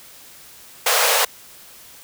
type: high-pass noise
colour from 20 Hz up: pink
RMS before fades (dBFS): -17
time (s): 0.86-1.25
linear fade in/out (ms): 5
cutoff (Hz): 450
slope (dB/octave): 96
effects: white hiss -44 dBFS RMS until 2.03 s